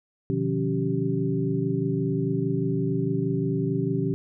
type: tone cluster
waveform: sine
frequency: 125.8 / 152.1 / 177 / 277.6 / 387.2 Hz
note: B2 / D#3 / F3 / C#4 / G4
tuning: +32 / -39 / +23 / +3 / -21 cents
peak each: -29 dBFS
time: 0.3-4.14 s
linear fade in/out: 0 ms
effects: none